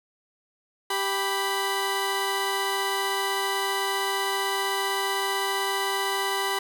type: tone pair together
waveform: 15% pulse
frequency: 392 / 987.8 Hz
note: G4 / B5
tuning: 0 / 0 cents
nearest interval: octave + major third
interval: 1600 cents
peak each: -21 dBFS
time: 0.9-6.59 s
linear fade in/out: 5 ms
effects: none